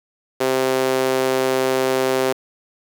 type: tone with high-pass filter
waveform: sawtooth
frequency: 130.81 Hz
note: C3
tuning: in tune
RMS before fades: -19 dBFS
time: 0.4-2.33 s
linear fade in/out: 10 ms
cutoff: 420 Hz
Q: 2.3
effects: 8-bit